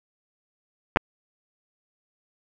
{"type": "clicks", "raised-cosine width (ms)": 0.5, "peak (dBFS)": -4, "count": 2, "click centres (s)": [0.961, 0.971], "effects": []}